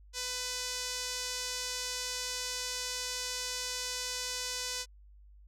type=tone with band-pass filter; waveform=sawtooth; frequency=499.5 Hz; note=B4; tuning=20 cents sharp; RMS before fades=-37 dBFS; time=0.13-4.86 s; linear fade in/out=50 ms; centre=5800 Hz; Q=1.6; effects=added 50 Hz sine -53 dBFS peak until 5.47 s